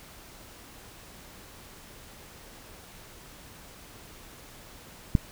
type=click; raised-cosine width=5 ms; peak=-7 dBFS; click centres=5.152 s; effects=pink hiss -49 dBFS RMS until 5.31 s